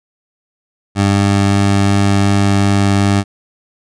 20% pulse tone, 99.7 Hz, G2, 30 cents sharp, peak -5 dBFS, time 0.95-3.24 s, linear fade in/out 50 ms, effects resampled to 22050 Hz

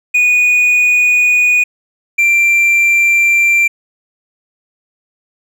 triangle tone pair in turn, 2466 / 2361 Hz, D#7 / D7, -16 / +9 cents, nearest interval minor second, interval 75 cents, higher first, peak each -6 dBFS, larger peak neither, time 0.14-1.64 / 2.18-3.68 s, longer neither, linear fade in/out 10 ms, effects none

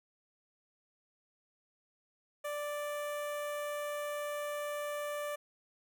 sawtooth tone with notch filter, 587.3 Hz, D5, in tune, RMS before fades -38 dBFS, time 2.44-5.36 s, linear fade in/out 10 ms, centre 4600 Hz, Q 0.96, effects none

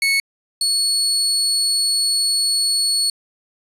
30% pulse tone pair in turn, 2206 / 4389 Hz, C#7 / C#8, -9 / -18 cents, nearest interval octave, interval 1191 cents, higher second, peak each -12 / -13 dBFS, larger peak first, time 0.02-0.2 / 0.61-3.1 s, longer second, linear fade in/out 2 ms, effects resampled to 32000 Hz

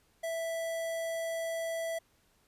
square tone with notch filter, 659.3 Hz, E5, in tune, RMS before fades -35 dBFS, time 0.23-1.99 s, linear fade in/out 10 ms, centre 4100 Hz, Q 2, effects pink hiss -69 dBFS RMS until 2.47 s + resampled to 32000 Hz

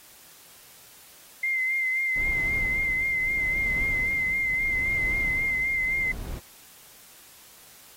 sine tone with vibrato, 2082 Hz, C7, 9 cents flat, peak -23 dBFS, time 1.43-6.12 s, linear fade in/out 5 ms, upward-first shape sine, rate 3.8 Hz, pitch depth 34 cents each way
brown noise with tremolo, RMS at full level -33 dBFS, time 2.15-6.4 s, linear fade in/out 20 ms, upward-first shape triangle, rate 0.76 Hz, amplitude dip 70%
effects white hiss -51 dBFS RMS until 7.96 s + AAC 48 kbps

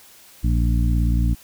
harmonic tone with a mistuned harmonic, 57.8 Hz, A#1, 14 cents flat, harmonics 1 / 2 / 3 / 4 / 5, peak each -17 / -23 / -27 / -29 / -31 dBFS, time 0.43-1.35 s, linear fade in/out 20 ms, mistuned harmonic 5, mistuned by +33 cents, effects white hiss -48 dBFS RMS until 1.43 s

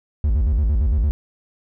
triangle tone with vibrato, 63.3 Hz, B1, 43 cents sharp, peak -13 dBFS, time 0.24-1.11 s, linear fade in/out 0 ms, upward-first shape square, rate 8.8 Hz, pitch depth 290 cents each way, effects none

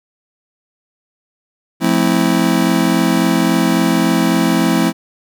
square chord, F major seventh, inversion none, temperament just, 174.61 / 218.3 / 261.9 / 327.4 Hz, F3 / A3 / C4 / E4, 0 / -13 / +2 / -12 cents, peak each -18 dBFS, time 1.8-4.93 s, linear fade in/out 50 ms, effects none

